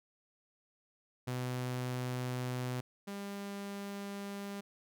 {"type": "tone pair in turn", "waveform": "sawtooth", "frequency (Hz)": [125.7, 200.2], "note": ["B2", "G3"], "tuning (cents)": [31, 37], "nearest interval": "minor sixth", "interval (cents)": 806, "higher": "second", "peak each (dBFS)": [-31, -36], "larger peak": "first", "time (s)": [[1.27, 2.81], [3.07, 4.61]], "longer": "neither", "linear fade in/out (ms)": 10, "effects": []}